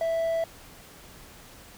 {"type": "tone", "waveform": "triangle", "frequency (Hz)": 659.3, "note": "E5", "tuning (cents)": 0, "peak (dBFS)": -22, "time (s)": [0.01, 0.44], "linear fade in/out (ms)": 2, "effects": ["pink hiss -49 dBFS RMS until 1.77 s"]}